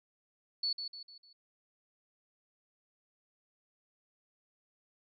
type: tone with echo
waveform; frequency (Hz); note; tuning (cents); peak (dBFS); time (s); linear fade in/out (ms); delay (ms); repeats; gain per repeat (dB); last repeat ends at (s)
sine; 4435; C#8; 0; -30; 0.63-0.73; 5; 150; 4; -7; 1.33
effects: none